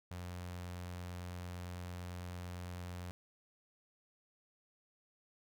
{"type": "tone with notch filter", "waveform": "sawtooth", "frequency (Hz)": 88.9, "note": "F2", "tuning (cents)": 31, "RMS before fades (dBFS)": -45, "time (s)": [0.11, 3.11], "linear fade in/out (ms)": 0, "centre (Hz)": 320, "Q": 1.7, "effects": []}